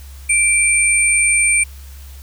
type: tone pair together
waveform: sine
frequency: 2348 / 8851 Hz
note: D7 / C#9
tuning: -1 / -4 cents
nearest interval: octave + major seventh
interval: 2297 cents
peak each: -14 dBFS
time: 0.29-1.64 s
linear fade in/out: 10 ms
effects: added 68 Hz sine -33 dBFS peak until 2.22 s + white hiss -45 dBFS RMS until 2.22 s